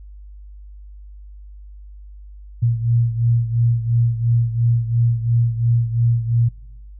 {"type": "beating tone pair", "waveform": "sine", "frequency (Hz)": [116.54, 119.44], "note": ["A#2", "A#2"], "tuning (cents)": [0, 43], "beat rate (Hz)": 2.9, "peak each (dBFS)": [-16, -21], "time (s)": [2.62, 6.49], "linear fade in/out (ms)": 10, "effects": ["noise-tail reverb RT60 0.8 s tail -22 dB re dry", "added 50 Hz sine -36 dBFS peak until 6.99 s"]}